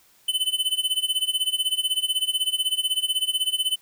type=tone with tremolo; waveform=square; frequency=3029 Hz; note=F#7; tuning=40 cents sharp; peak=-19 dBFS; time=0.28-3.76 s; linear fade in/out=5 ms; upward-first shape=sine; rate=16 Hz; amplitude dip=90%; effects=white hiss -58 dBFS RMS until 3.81 s